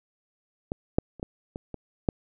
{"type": "clicks", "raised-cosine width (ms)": 2, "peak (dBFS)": [-16, -7, -30, -17, -21, -22, -9], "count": 7, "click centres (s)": [0.719, 0.985, 1.197, 1.229, 1.559, 1.743, 2.088], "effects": []}